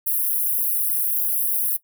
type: high-pass noise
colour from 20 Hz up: white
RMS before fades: -22 dBFS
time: 0.06-1.77 s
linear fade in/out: 10 ms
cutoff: 10000 Hz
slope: 96 dB/octave
effects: noise-tail reverb RT60 0.1 s tail -17 dB re dry